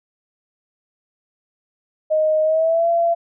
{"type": "tone with pitch glide", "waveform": "sine", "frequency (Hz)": [622.3, 678.6], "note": ["D#5", "F5"], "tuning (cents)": [0, -50], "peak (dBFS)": -14, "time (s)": [2.1, 3.15], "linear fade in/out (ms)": 20, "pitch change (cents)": 150, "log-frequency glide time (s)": [2.43, 2.88], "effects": []}